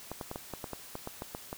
clicks, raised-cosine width 1 ms, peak -23 dBFS, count 12, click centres 0.116 / 0.212 / 0.314 / 0.359 / 0.537 / 0.642 / 0.733 / 0.954 / 1.074 / 1.221 / 1.349 / 1.529 s, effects white hiss -49 dBFS RMS until 1.57 s

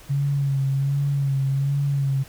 sine tone with vibrato, 138.59 Hz, C#3, in tune, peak -19 dBFS, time 0.09-2.24 s, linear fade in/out 20 ms, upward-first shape sine, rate 1.3 Hz, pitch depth 39 cents each way, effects added 50 Hz sine -54 dBFS peak until 2.28 s + pink hiss -47 dBFS RMS until 2.28 s

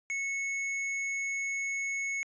sine tone with hard clipping, 2200 Hz, C#7, 14 cents flat, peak -32 dBFS, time 0.1-2.23 s, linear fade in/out 0 ms, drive 16 dB, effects resampled to 16000 Hz

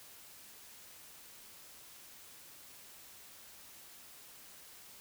silence, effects white hiss -55 dBFS RMS until 5 s

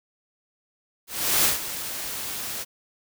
white noise with ADSR envelope, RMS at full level -19 dBFS, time 1.07-2.65 s, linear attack 370 ms, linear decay 140 ms, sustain -13 dB, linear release 31 ms, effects none

